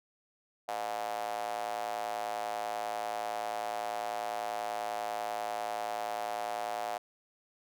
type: tone with high-pass filter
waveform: square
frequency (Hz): 55.1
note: A1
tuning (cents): +3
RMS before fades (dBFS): -36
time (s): 0.68-6.98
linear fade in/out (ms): 5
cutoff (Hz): 700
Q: 5.3
effects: none